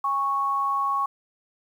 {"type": "tone pair together", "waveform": "sine", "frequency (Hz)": [815.7, 1106], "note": ["G#5", "C#6"], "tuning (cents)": [-31, -4], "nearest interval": "perfect fourth", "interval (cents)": 527, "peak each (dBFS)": [-31, -22], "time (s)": [0.04, 1.06], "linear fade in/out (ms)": 5, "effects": ["9-bit"]}